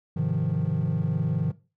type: chord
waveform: triangle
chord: F minor seventh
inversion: first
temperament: equal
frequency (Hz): 103.83 / 130.81 / 155.56 / 174.61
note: Ab2 / C3 / Eb3 / F3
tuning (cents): 0 / 0 / 0 / 0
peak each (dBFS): -29 / -27 / -23 / -27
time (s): 0.16-1.52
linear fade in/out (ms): 10
effects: noise-tail reverb RT60 0.3 s tail -18 dB re dry + tanh soft clip ceiling -15 dBFS